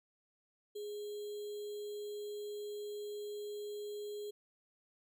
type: tone with sample-and-hold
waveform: sine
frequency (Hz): 415.5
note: G#4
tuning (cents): +1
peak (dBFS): -40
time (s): 0.75-4.31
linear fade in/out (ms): 10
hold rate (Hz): 3675
effects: none